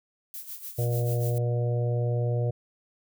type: noise with tremolo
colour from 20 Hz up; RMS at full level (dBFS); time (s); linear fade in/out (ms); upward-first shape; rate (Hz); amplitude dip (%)
violet; -37; 0.34-1.38; 0; sine; 6.8; 70
type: harmonic tone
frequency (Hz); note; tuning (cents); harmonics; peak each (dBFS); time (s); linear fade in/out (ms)
120; B2; -49; 1 / 3 / 4 / 5 / 6; -24 / -39 / -33 / -36 / -43; 0.78-2.51; 10
effects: none